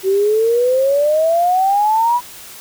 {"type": "exponential sweep", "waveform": "sine", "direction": "up", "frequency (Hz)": [376.2, 987.8], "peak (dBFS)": -11, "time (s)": [0.03, 2.21], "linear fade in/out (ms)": 50, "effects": ["white hiss -36 dBFS RMS until 2.6 s"]}